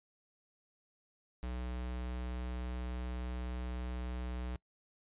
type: tone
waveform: square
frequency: 61.74 Hz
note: B1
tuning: in tune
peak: -38 dBFS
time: 1.43-4.56 s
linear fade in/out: 0 ms
effects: noise-tail reverb RT60 0.1 s tail -24 dB re dry + resampled to 8000 Hz